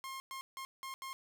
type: tone bursts at uneven times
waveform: sawtooth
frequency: 1067 Hz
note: C6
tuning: 34 cents sharp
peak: -38 dBFS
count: 5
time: 0.04-0.2 / 0.31-0.41 / 0.57-0.65 / 0.83-0.94 / 1.02-1.13 s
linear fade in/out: 0 ms
effects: none